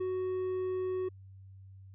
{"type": "tone", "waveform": "triangle", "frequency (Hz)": 370.9, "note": "F#4", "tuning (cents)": 4, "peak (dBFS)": -29, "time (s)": [0, 1.09], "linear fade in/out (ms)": 10, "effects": ["added 96 Hz sine -49 dBFS peak until 1.94 s", "resampled to 8000 Hz"]}